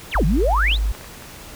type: exponential two-way sweep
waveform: sine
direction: down then up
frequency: 4345 to 138 to 4345 Hz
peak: -17 dBFS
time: 0.11-0.78 s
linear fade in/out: 50 ms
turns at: 0.25 s
type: tone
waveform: sine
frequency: 51.91 Hz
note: G#1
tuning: in tune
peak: -17 dBFS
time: 0.15-0.92 s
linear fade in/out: 5 ms
type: clicks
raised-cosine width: 0.5 ms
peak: -23 dBFS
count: 5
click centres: 0.714 / 0.95 / 1.011 / 1.044 / 1.223 s
effects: pink hiss -39 dBFS RMS until 1.55 s